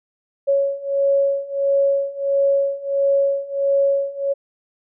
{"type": "beating tone pair", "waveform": "sine", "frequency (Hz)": [554.4, 555.9], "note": ["C#5", "C#5"], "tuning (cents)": [0, 5], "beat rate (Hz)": 1.5, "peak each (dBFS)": [-20, -18], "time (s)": [0.47, 4.34], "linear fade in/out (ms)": 20, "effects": []}